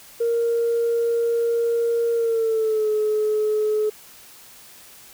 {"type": "tone with pitch glide", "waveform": "sine", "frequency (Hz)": [466.2, 427.5], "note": ["A#4", "A4"], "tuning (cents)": [0, -50], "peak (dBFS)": -17, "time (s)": [0.2, 3.9], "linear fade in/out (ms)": 10, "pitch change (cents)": -150, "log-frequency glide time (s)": [2.13, 2.89], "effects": ["tanh soft clip ceiling -14 dBFS", "white hiss -46 dBFS RMS until 5.13 s"]}